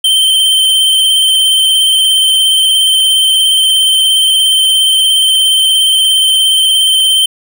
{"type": "tone with vibrato", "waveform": "square", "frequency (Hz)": 3108, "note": "G7", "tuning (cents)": -16, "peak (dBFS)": -7, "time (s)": [0.04, 7.26], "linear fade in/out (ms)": 5, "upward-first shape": "sine", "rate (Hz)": 17, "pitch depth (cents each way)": 22, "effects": []}